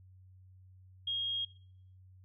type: tone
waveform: sine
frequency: 3258 Hz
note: G#7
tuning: 34 cents flat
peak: -32 dBFS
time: 1.07-1.45 s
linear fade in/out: 5 ms
effects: noise-tail reverb RT60 0.6 s tail -21 dB re dry + added 93 Hz sine -55 dBFS peak until 2.24 s